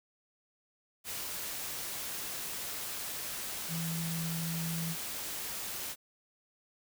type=tone in noise; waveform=sine; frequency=165.3 Hz; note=E3; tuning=5 cents sharp; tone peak=-34 dBFS; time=3.68-4.96 s; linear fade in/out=50 ms; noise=white; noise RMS=-39 dBFS; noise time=1.04-5.96 s; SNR=+2 dB; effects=none